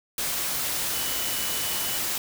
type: tone in noise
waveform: sine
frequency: 2965 Hz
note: F#7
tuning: 3 cents sharp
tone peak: -36 dBFS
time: 0.94-1.98 s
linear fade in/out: 2 ms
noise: white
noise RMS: -28 dBFS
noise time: 0.18-2.18 s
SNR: -11 dB
effects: none